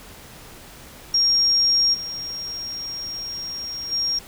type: tone with level steps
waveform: sine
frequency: 5580 Hz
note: F8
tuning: 2 cents flat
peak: -15 / -28 / -20 dBFS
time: 1.14-4.19 s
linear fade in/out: 5 ms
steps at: 1.93 / 3.91 s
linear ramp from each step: 20 ms
effects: pink hiss -43 dBFS RMS until 4.27 s